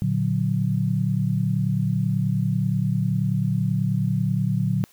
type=chord; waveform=sine; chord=Bb augmented; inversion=none; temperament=equal; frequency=116.54 / 146.83 / 185 Hz; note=Bb2 / D3 / F#3; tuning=0 / 0 / 0 cents; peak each=-24 dBFS; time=0.02-4.84 s; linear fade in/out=0 ms; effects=white hiss -56 dBFS RMS until 4.92 s